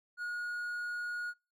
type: tone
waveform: triangle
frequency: 1444 Hz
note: F#6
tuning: 43 cents flat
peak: -33 dBFS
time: 0.17-1.34 s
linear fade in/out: 50 ms
effects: noise-tail reverb RT60 0.3 s tail -26 dB re dry + MP3 96 kbps